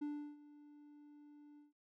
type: tone with ADSR envelope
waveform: triangle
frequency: 294.1 Hz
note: D4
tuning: 3 cents sharp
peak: -36 dBFS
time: 0.01-1.73 s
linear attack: 13 ms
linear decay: 340 ms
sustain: -19 dB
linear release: 150 ms
effects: none